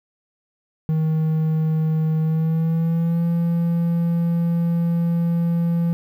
triangle tone with pitch glide, 158 to 169.34 Hz, D#3 to E3, +27 to +47 cents, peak -15 dBFS, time 0.89-5.93 s, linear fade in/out 0 ms, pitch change +120 cents, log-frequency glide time 2.2-3.25 s, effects 9-bit

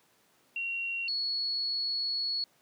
sine tone pair in turn, 2746 / 4373 Hz, F7 / C#8, -30 / -24 cents, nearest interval minor sixth, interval 806 cents, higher second, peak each -31 / -29 dBFS, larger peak second, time 0.56-1.08 / 1.08-2.44 s, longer second, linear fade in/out 2 ms, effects pink hiss -66 dBFS RMS until 2.61 s + high-pass 200 Hz 12 dB/octave

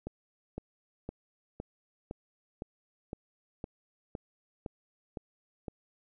click train, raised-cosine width 2 ms, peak -24 dBFS, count 12, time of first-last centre 0.07-5.682 s, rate 1.96 Hz, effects none

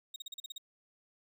35% pulse tone bursts, 3746 Hz, A#7, 8 cents sharp, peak -38 dBFS, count 8, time 0.14-0.581 s, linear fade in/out 5 ms, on 21 ms, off 39 ms, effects none

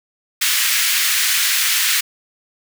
pink high-pass noise, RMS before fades -17 dBFS, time 0.41-2.01 s, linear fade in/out 10 ms, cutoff 1700 Hz, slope 24 dB/octave, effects none

